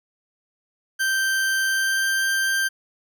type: tone with pitch glide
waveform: 40% pulse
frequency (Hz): 1564 to 1574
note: G6 to G6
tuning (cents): -4 to +7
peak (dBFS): -19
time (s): 0.99-2.69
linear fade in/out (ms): 20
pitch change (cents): +11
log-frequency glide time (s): 1.66-2.11
effects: none